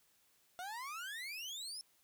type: exponential sweep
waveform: 30% pulse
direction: up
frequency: 700 to 5380 Hz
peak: -40 dBFS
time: 0.59-1.81 s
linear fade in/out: 0 ms
effects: white hiss -72 dBFS RMS until 2.03 s